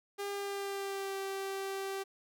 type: tone with pitch glide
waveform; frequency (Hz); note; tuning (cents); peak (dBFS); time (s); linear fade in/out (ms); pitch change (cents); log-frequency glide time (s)
sawtooth; 402.1 to 389.3; G4 to G4; +44 to -12; -32; 0.18-2.04; 20; -56; 0.3-1.18
effects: none